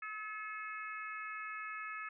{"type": "harmonic tone with a mistuned harmonic", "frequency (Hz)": 429, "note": "A4", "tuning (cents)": -44, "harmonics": [3, 4, 5, 6], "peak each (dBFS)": [-44, -46, -48, -50], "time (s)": [0.02, 2.09], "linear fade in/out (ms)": 5, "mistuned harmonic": 5, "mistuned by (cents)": 17, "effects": []}